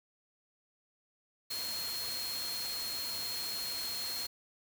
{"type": "tone in noise", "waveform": "sine", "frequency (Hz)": 4248, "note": "C8", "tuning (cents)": 25, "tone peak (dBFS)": -37, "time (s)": [1.5, 4.27], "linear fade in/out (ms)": 10, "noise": "white", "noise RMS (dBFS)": -41, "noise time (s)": [1.5, 4.27], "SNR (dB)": 1, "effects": []}